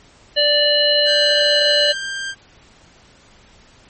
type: harmonic tone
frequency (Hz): 587.3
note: D5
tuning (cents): 0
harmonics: 1 / 3 / 5 / 7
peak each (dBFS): -17 / -23 / -17 / -17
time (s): 0.36-1.93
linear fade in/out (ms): 20
type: tone with pitch glide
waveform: sawtooth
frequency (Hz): 1575 to 1586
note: G6 to G6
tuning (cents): +8 to +20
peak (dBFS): -20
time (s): 1.05-2.35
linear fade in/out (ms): 50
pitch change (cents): +12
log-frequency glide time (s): 1.74-2.07
effects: pink hiss -49 dBFS RMS until 3.89 s + MP3 32 kbps

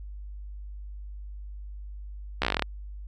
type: slowing click train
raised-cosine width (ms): 0.3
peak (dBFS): -8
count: 11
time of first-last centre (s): 2.42-2.623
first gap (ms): 14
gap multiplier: 1.08
effects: added 50 Hz sine -37 dBFS peak until 3.07 s

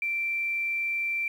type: tone with quantisation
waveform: sine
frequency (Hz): 2349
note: D7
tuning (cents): 0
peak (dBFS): -26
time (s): 0.02-1.28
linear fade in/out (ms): 2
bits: 9
effects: none

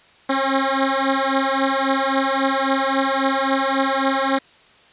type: beating tone pair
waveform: 10% pulse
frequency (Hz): 268 / 271.7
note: C4 / C#4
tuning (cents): +42 / -35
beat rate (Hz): 3.7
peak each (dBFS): -12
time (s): 0.29-4.39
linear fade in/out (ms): 10
effects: white hiss -51 dBFS RMS until 4.92 s + resampled to 8000 Hz

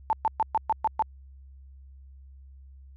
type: tone bursts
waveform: sine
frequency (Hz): 880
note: A5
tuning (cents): 0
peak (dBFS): -20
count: 7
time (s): 0.1-1.023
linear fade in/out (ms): 0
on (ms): 29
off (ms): 120
effects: added 67 Hz sine -46 dBFS peak until 2.96 s

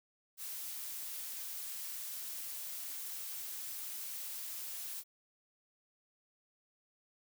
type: noise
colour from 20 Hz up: blue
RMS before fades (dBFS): -43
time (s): 0.37-5.04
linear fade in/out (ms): 50
effects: none

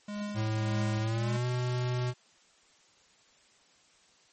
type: tone with tremolo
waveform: square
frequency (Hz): 206.7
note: G#3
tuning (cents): -8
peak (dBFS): -33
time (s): 0.08-1.37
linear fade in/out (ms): 5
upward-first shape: triangle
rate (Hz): 1.7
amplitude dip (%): 85
type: tone with pitch glide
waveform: square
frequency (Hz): 109.4 to 124.22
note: A2 to B2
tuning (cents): -9 to +10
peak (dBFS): -29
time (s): 0.34-2.14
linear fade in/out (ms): 50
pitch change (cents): +219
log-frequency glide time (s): 1.01-1.46
effects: white hiss -63 dBFS RMS until 4.32 s + MP3 32 kbps

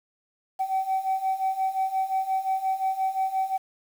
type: beating tone pair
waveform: sine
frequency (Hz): 761 / 766.7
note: F#5 / G5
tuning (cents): +48 / -39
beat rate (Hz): 5.7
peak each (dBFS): -27 / -24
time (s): 0.59-3.58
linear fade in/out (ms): 20
effects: tanh soft clip ceiling -19 dBFS + 8-bit

